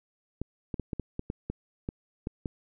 clicks, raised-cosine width 3 ms, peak -19 dBFS, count 11, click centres 0.416 / 0.742 / 0.797 / 0.932 / 0.997 / 1.194 / 1.301 / 1.5 / 1.889 / 2.271 / 2.458 s, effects none

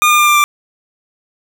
25% pulse tone with pitch steps, 1215 / 1205.9 / 1196.9 / 1187.9 / 1179 Hz, D#6 / D6 / D6 / D6 / D6, -42 / +45 / +32 / +19 / +6 cents, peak -4 dBFS, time 0.02-0.44 s, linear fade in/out 0 ms, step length 84 ms, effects none

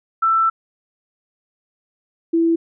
sine tone pair in turn, 1331 / 331.7 Hz, E6 / E4, +16 / +11 cents, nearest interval 2 octaves, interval 2405 cents, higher first, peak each -13 dBFS, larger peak neither, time 0.22-0.5 / 2.33-2.56 s, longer first, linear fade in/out 10 ms, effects none

